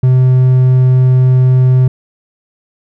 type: tone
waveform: triangle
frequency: 128.3 Hz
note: C3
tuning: 34 cents flat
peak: -3 dBFS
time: 0.03-1.88 s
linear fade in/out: 5 ms
effects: none